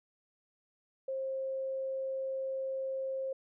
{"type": "tone", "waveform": "sine", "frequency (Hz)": 532, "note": "C5", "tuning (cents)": 29, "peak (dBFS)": -33, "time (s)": [1.08, 3.33], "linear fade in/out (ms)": 5, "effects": []}